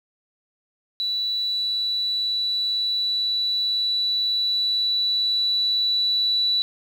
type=tone with level ramp; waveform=sine; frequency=3951 Hz; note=B7; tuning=in tune; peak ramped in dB=-22 to -18 dBFS; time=1-6.62 s; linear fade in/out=0 ms; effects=8-bit